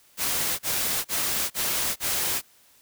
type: noise bursts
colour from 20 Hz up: white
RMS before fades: -26 dBFS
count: 5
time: 0.17-2.418 s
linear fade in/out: 50 ms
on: 420 ms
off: 37 ms
effects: white hiss -58 dBFS RMS until 2.81 s